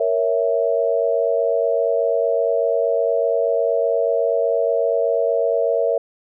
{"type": "chord", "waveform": "sine", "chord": "A# diminished", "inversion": "none", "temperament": "equal", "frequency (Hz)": [466.2, 554.4, 659.3], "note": ["A#4", "C#5", "E5"], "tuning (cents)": [0, 0, 0], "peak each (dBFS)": [-20, -21, -20], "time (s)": [0, 5.98], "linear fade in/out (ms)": 5, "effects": []}